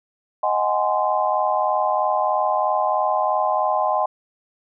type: chord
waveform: sine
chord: Ab dominant seventh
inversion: second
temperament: just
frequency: 623 / 747.5 / 830.6 / 1038.3 Hz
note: Eb5 / Gb5 / Ab5 / C6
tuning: +2 / +17 / 0 / -14 cents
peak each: -23 dBFS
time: 0.43-4.06 s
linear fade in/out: 5 ms
effects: none